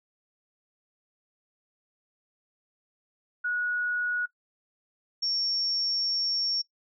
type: tone pair in turn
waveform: sine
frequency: 1459 / 5491 Hz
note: F#6 / F8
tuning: -25 / -30 cents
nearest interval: octave + major seventh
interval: 2295 cents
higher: second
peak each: -26 dBFS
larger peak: neither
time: 3.44-4.26 / 5.22-6.62 s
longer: second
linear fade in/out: 10 ms
effects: noise-tail reverb RT60 0.1 s tail -20 dB re dry